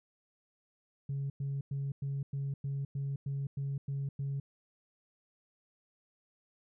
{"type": "tone bursts", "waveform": "sine", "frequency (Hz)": 138.59, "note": "C#3", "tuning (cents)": 0, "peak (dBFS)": -31, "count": 11, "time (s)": [1.09, 4.4], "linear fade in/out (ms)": 5, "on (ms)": 210, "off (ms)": 100, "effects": ["tanh soft clip ceiling -30 dBFS"]}